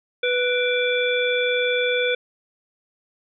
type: harmonic tone with a mistuned harmonic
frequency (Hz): 493.9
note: B4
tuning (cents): 0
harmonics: 1 / 3 / 5 / 7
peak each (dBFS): -21 / -27 / -25 / -27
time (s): 0.23-2.15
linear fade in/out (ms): 5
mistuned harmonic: 5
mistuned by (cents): -90
effects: none